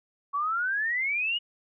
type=exponential sweep; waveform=sine; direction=up; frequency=1108.7 to 2938 Hz; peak=-25 dBFS; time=0.33-1.39 s; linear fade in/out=20 ms; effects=none